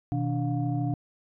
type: tone cluster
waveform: sine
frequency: 126.3 / 159.4 / 290.7 / 710 Hz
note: B2 / D#3 / D4 / F5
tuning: +39 / +42 / -18 / +28 cents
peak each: -27 / -32 / -30 / -36 dBFS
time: 0.12-0.94 s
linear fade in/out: 0 ms
effects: tanh soft clip ceiling -16 dBFS